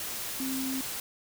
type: tone in noise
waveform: sine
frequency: 264.3 Hz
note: C4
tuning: 18 cents sharp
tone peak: -31 dBFS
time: 0.4-0.81 s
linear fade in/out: 2 ms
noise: white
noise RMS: -36 dBFS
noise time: 0-1 s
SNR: +2 dB
effects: none